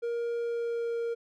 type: tone with pitch glide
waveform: triangle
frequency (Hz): 470.3 to 466.2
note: A#4 to A#4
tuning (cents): +15 to 0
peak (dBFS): -27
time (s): 0.02-1.15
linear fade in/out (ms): 20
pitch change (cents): -15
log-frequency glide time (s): 0.37-0.97
effects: none